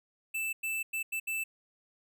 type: tone bursts at uneven times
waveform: square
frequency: 2646 Hz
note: E7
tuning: 6 cents sharp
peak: -32 dBFS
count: 5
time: 0.34-0.53 / 0.63-0.83 / 0.93-1.03 / 1.12-1.2 / 1.27-1.44 s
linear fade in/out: 10 ms
effects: none